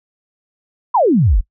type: exponential sweep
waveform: sine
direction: down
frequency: 1080 to 36.63 Hz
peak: -9 dBFS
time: 0.94-1.41 s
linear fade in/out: 10 ms
effects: noise-tail reverb RT60 0.1 s tail -21 dB re dry